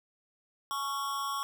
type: tone with amplitude modulation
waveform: square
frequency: 1108.7 Hz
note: C#6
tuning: in tune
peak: -29 dBFS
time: 0.71-1.43 s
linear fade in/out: 0 ms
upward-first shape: sine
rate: 264 Hz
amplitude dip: 75%
effects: none